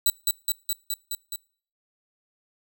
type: tone with echo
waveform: 10% pulse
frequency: 3951 Hz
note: B7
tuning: in tune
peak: -10 dBFS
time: 0.06-0.1 s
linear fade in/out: 2 ms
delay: 210 ms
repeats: 6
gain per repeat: -2 dB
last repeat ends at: 1.36 s
effects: noise-tail reverb RT60 0.5 s tail -26 dB re dry